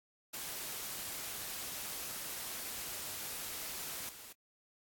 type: noise with level steps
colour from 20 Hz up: white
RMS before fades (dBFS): -42 / -51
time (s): 0.33-4.33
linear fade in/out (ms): 10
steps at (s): 4.09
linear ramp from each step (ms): 2
effects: AAC 64 kbps